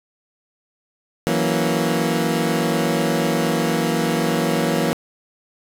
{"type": "chord", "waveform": "20% pulse", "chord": "F# dominant seventh", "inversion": "third", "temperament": "equal", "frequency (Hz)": [164.81, 185, 233.1, 277.2], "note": ["E3", "F#3", "A#3", "C#4"], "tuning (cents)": [0, 0, 0, 0], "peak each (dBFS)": [-17, -21, -17, -22], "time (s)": [1.27, 4.93], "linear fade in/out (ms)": 0, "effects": ["resampled to 32000 Hz", "7-bit"]}